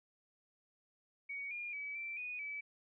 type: tone with pitch steps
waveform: sine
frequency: 2246 / 2416 / 2286 / 2340 / 2476 / 2298 Hz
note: C#7 / D7 / D7 / D7 / D#7 / D7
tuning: +22 / +48 / -47 / -7 / -9 / -38 cents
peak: -40 dBFS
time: 1.29-2.61 s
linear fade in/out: 10 ms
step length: 220 ms
effects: none